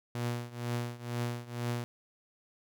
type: tone with tremolo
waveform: sawtooth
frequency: 120 Hz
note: B2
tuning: 49 cents flat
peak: -26 dBFS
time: 0.15-1.84 s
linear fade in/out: 0 ms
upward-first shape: triangle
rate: 2.1 Hz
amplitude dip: 90%
effects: none